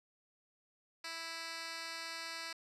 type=tone with band-pass filter; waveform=10% pulse; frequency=329.5 Hz; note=E4; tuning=1 cent flat; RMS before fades=-44 dBFS; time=1.04-2.53 s; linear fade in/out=5 ms; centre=3900 Hz; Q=1.3; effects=resampled to 32000 Hz